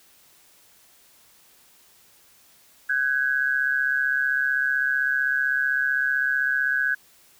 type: tone pair together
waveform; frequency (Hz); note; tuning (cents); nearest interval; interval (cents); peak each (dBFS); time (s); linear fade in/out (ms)
sine; 1512.3 / 1648; F#6 / G#6; +37 / -14; minor second; 149; -23; 2.89-6.95; 10
effects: white hiss -56 dBFS RMS until 7.39 s